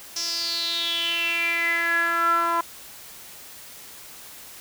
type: tone with band-pass filter sweep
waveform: sawtooth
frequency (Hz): 337.4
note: E4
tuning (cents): +40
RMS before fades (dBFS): -24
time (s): 0.16-2.61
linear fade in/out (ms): 5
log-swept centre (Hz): 5600 to 1100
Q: 8.2
effects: white hiss -43 dBFS RMS until 4.6 s